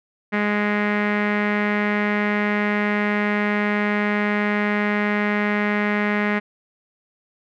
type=tone with low-pass filter; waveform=sawtooth; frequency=207.7 Hz; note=G#3; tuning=in tune; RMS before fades=-21 dBFS; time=0.32-6.4 s; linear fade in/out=20 ms; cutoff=2000 Hz; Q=4.2; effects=none